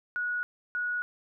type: tone pair in turn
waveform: sine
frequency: 1459 / 1459 Hz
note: F#6 / F#6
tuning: -25 / -25 cents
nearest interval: unison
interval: 0 cents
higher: neither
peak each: -28 / -28 dBFS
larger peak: neither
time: 0.16-0.43 / 0.75-1.02 s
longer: neither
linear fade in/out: 0 ms
effects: none